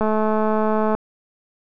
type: click train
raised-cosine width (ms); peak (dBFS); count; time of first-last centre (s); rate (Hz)
1; -8; 204; 0.01-0.95; 216
effects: none